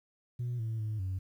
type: tone with pitch steps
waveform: sine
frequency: 121.8 / 112.2 / 108 / 93.9 Hz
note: B2 / A2 / A2 / F#2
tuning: -24 / +34 / -32 / +26 cents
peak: -30 dBFS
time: 0.39-1.19 s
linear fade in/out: 10 ms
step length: 200 ms
effects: tanh soft clip ceiling -30 dBFS + 11-bit